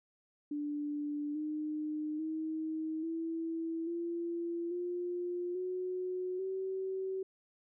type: tone with pitch steps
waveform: sine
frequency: 293.7 / 304.8 / 316.2 / 328.1 / 340.5 / 353.3 / 366.6 / 380.4 Hz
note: D4 / D#4 / D#4 / E4 / F4 / F4 / F#4 / F#4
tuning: 0 / -36 / +28 / -8 / -44 / +20 / -16 / +48 cents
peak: -34 dBFS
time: 0.51-7.23 s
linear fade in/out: 5 ms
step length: 840 ms
effects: none